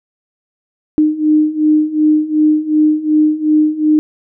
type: beating tone pair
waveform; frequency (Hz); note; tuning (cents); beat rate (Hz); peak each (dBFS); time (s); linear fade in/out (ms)
sine; 304.5 / 307.2; D#4 / D#4; -37 / -22; 2.7; -14 / -11; 0.98-3.99; 0
effects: none